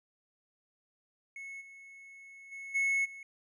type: tone with level steps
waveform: triangle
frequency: 2193 Hz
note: C#7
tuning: 19 cents flat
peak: -40 / -48 / -40 / -25 / -43 dBFS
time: 1.36-3.23 s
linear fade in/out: 2 ms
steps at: 1.6 / 2.51 / 2.74 / 3.04 s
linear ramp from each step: 20 ms
effects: resampled to 32000 Hz